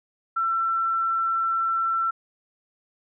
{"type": "tone", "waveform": "sine", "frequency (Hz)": 1344, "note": "E6", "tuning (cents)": 33, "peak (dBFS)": -21, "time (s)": [0.36, 2.11], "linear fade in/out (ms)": 10, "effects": []}